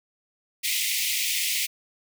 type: high-pass noise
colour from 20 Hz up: pink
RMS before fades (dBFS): -26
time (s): 0.63-1.67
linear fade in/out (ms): 20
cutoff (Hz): 2000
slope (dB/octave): 96
effects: none